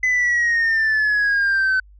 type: exponential sweep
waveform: sine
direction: down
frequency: 2025 to 1516 Hz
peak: -13 dBFS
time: 0.03-1.8 s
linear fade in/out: 5 ms
effects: tanh soft clip ceiling -14 dBFS + added 50 Hz sine -44 dBFS peak until 1.99 s